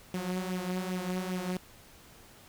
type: tone with flanger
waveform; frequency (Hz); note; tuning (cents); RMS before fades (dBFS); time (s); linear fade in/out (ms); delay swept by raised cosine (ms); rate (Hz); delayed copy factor
sawtooth; 183.3; F#3; -16; -34; 0.14-1.57; 2; 0.33 to 5.93; 2.5; +0.6
effects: pink hiss -55 dBFS RMS until 2.48 s

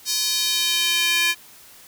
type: tone with high-pass filter sweep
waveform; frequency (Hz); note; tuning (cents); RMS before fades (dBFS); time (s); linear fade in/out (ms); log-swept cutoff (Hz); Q
square; 342.7; F4; -33; -21; 0.05-1.35; 50; 5000 to 2200; 2.1
effects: white hiss -47 dBFS RMS until 1.87 s

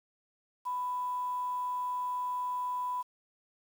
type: tone with quantisation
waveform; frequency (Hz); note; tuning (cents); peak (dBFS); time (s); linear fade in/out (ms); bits
sine; 994; B5; +11; -31; 0.65-3.03; 20; 9
effects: none

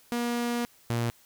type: tone pair in turn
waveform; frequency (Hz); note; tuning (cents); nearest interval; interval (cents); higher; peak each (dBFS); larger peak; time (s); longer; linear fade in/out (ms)
sawtooth; 238.8 / 117.62; A#3 / A#2; +42 / +16; octave; 1226; first; -23 / -22; second; 0.12-0.65 / 0.9-1.1; first; 0
effects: white hiss -59 dBFS RMS until 1.25 s

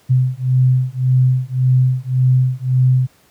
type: beating tone pair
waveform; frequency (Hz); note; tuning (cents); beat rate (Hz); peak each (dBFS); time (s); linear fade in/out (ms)
sine; 127.4 / 129.2; C3 / C3; -46 / -21; 1.8; -14; 0.09-3.07; 20
effects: pink hiss -53 dBFS RMS until 3.3 s + high-pass 80 Hz 12 dB/octave

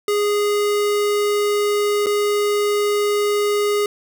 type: tone with dropouts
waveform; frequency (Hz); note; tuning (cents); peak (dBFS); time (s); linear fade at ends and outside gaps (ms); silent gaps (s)
square; 413; G#4; -10; -17; 0.08-3.86; 2; 2.061-2.067
effects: none

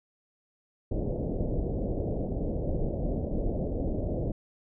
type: low-pass noise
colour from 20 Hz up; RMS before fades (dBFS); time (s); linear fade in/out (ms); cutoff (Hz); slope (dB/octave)
pink; -30; 0.91-4.32; 5; 640; 48
effects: none

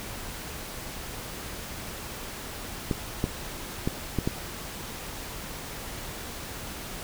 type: clicks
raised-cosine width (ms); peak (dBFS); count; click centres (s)
3; -12; 5; 2.912 / 3.241 / 3.875 / 4.187 / 4.275
effects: pink hiss -38 dBFS RMS until 7.03 s

